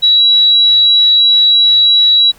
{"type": "tone", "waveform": "sine", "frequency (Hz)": 3901, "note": "B7", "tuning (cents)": -22, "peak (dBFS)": -5, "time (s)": [0.02, 2.32], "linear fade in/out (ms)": 20, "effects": ["pink hiss -44 dBFS RMS until 2.38 s"]}